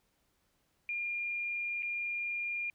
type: tone with dropouts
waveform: sine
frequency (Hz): 2408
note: D7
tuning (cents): +43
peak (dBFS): -33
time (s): 0.89-2.7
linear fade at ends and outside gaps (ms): 1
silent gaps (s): 1.824-1.83
effects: pink hiss -75 dBFS RMS until 2.74 s